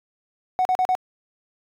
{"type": "tone bursts", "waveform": "triangle", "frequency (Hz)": 741, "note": "F#5", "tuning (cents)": 2, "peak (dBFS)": -14, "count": 4, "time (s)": [0.59, 0.951], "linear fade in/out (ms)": 0, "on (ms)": 61, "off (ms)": 39, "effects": ["tanh soft clip ceiling -13 dBFS"]}